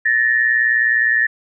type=tone pair together; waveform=sine; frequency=1745.2 / 1864.7 Hz; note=A6 / A#6; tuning=-15 / 0 cents; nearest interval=minor second; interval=115 cents; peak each=-15 / -16 dBFS; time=0.05-1.27 s; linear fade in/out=10 ms; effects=none